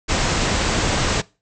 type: low-pass noise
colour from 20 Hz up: pink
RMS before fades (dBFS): -20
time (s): 0.08-1.22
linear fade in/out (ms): 20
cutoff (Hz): 8000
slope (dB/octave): 96
effects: noise-tail reverb RT60 0.3 s tail -22 dB re dry